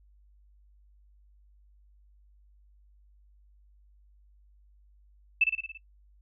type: tone with echo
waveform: sine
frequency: 2637 Hz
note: E7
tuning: in tune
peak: -18 dBFS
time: 5.41-5.44 s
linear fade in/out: 5 ms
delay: 56 ms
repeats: 6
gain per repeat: -4 dB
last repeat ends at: 5.776 s
effects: noise-tail reverb RT60 0.1 s tail -17 dB re dry + added 50 Hz sine -57 dBFS peak until 6.21 s